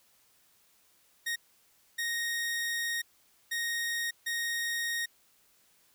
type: tone bursts at uneven times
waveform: sawtooth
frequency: 1864.7 Hz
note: A#6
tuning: in tune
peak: -27 dBFS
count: 4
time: 1.26-1.36 / 1.98-3.02 / 3.51-4.11 / 4.26-5.06 s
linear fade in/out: 10 ms
effects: white hiss -66 dBFS RMS until 5.94 s